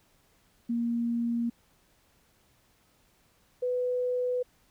sine tone pair in turn, 234.8 / 497.5 Hz, A#3 / B4, +13 / +13 cents, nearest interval octave + minor second, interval 1300 cents, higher second, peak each -26 dBFS, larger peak neither, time 0.69-1.5 / 3.62-4.43 s, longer neither, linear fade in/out 10 ms, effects pink hiss -66 dBFS RMS until 4.7 s

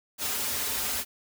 white noise with comb filter, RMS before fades -30 dBFS, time 0.18-1.05 s, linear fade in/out 50 ms, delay 6.1 ms, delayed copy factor -1, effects none

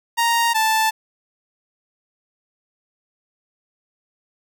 sawtooth tone pair in turn, 932.3 / 880 Hz, A#5 / A5, 0 / 0 cents, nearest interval minor second, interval 100 cents, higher first, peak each -12 dBFS, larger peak neither, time 0.17-0.54 / 0.54-0.91 s, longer neither, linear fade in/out 20 ms, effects none

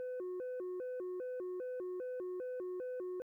sine tone with vibrato, 428.3 Hz, A4, 47 cents flat, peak -36 dBFS, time 0-3.22 s, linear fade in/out 0 ms, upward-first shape square, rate 2.5 Hz, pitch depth 280 cents each way, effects tanh soft clip ceiling -38 dBFS + 13-bit

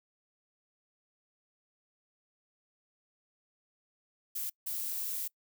violet noise bursts at uneven times, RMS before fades -36 dBFS, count 2, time 4.35-4.5 / 4.66-5.28 s, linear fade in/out 10 ms, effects noise-tail reverb RT60 0.1 s tail -25 dB re dry

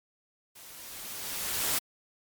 white noise with level ramp, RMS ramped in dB -50 to -27 dBFS, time 0.55-1.79 s, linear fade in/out 10 ms, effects MP3 96 kbps

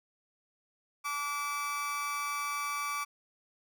30% pulse tone with amplitude modulation, 1156 Hz, D6, 28 cents flat, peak -27 dBFS, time 1.04-3.05 s, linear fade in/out 20 ms, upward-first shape sine, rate 288 Hz, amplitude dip 60%, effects none

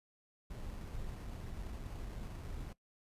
brown noise with sample-and-hold, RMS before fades -44 dBFS, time 0.5-2.73 s, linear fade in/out 5 ms, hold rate 3675 Hz, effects noise-tail reverb RT60 0.1 s tail -18 dB re dry + resampled to 32000 Hz

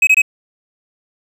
triangle tone bursts, 2546 Hz, D#7, 39 cents sharp, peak -5 dBFS, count 3, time 0.02-0.219 s, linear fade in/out 5 ms, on 51 ms, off 23 ms, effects none

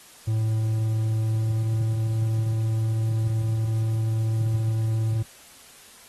triangle tone with pitch glide, 110.3 to 111.13 Hz, A2 to A2, +5 to +18 cents, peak -19 dBFS, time 0.27-5.23 s, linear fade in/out 10 ms, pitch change +13 cents, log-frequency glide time 1.21-1.69 s, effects white hiss -49 dBFS RMS until 6.08 s + AAC 32 kbps

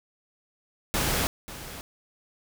pink noise with echo, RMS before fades -26 dBFS, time 0.94-1.27 s, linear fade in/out 0 ms, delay 540 ms, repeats 1, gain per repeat -14 dB, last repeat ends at 1.81 s, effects none

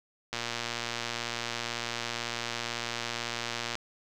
click train, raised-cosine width 0.2 ms, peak -15 dBFS, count 405, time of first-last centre 0.33-3.754 s, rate 118 Hz, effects none

